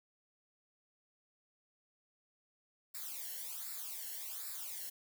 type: noise with flanger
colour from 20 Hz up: blue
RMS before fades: -44 dBFS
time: 2.94-4.9 s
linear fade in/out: 10 ms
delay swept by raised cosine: 0.32 to 0.83 ms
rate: 1.3 Hz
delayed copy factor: -0.85
effects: none